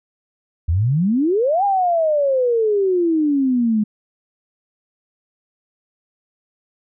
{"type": "exponential two-way sweep", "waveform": "sine", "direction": "up then down", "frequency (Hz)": [76.3, 819, 207.8], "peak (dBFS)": -14, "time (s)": [0.68, 3.84], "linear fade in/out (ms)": 10, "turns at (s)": 1.64, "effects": []}